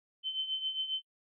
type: tone with tremolo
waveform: sine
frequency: 3073 Hz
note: G7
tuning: 35 cents flat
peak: -29 dBFS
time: 0.23-1.02 s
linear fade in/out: 50 ms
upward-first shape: triangle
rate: 7.4 Hz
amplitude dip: 75%
effects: noise-tail reverb RT60 0.1 s tail -24 dB re dry